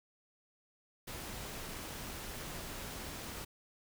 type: noise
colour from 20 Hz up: pink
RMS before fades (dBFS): -44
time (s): 1.07-3.45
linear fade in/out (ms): 10
effects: none